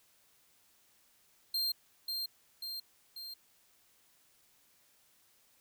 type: tone with echo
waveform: 45% pulse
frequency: 4186 Hz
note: C8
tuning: in tune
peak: -30 dBFS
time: 1.54-1.72 s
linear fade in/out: 5 ms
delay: 540 ms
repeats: 3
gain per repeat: -4 dB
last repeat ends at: 3.34 s
effects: white hiss -68 dBFS RMS until 5.6 s